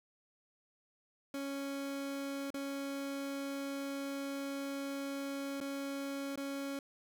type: tone with dropouts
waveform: 30% pulse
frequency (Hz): 277.2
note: C#4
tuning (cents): 0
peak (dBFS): -35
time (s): 1.34-6.79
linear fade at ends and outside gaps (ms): 2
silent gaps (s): 2.504-2.542 / 5.603-5.611 / 6.358-6.375
effects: none